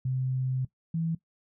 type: tone pair in turn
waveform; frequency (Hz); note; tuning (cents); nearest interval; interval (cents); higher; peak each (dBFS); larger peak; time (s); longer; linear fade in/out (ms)
sine; 129.7 / 164.2; C3 / E3; -15 / -6; major third; 409; second; -26; neither; 0.05-0.65 / 0.94-1.15; first; 5
effects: noise-tail reverb RT60 0.1 s tail -17 dB re dry